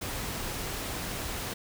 pink noise, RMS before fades -35 dBFS, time 0.01-1.54 s, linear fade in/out 10 ms, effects none

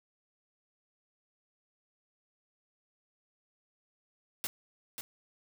white noise with echo, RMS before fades -35 dBFS, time 4.44-4.47 s, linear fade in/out 0 ms, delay 540 ms, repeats 1, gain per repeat -6 dB, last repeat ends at 5.01 s, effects none

